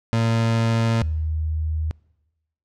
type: tone pair in turn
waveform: 30% pulse / sine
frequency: 114.2 / 78.45 Hz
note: A#2 / D#2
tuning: -35 / +15 cents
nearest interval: perfect fifth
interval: 650 cents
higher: first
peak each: -15 / -21 dBFS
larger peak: first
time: 0.13-1.02 / 1.02-1.91 s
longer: neither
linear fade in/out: 0 ms
effects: noise-tail reverb RT60 1.0 s tail -24 dB re dry + low-pass 6000 Hz 12 dB/octave